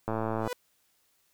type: click train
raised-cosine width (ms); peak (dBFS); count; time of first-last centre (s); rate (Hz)
1; -17; 45; 0.08-0.476; 111
type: tone with exponential growth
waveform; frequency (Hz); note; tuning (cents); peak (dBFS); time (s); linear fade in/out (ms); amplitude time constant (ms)
sawtooth; 493.9; B4; 0; -25; 0.35-0.53; 2; 37
effects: white hiss -70 dBFS RMS until 1.33 s